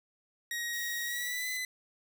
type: tone with pitch glide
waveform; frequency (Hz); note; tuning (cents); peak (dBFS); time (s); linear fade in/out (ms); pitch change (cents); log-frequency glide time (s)
sawtooth; 1889 to 2013; A#6 to B6; +22 to +33; -30; 0.51-1.65; 2; +111; 1.04-1.48
type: noise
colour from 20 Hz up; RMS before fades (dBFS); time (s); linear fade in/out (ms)
violet; -44; 0.73-1.57; 2
effects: none